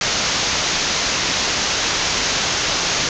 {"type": "low-pass noise", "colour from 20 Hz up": "white", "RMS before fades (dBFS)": -20, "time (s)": [0.01, 3.09], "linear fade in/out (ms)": 2, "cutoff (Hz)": 6800, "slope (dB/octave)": 96, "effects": []}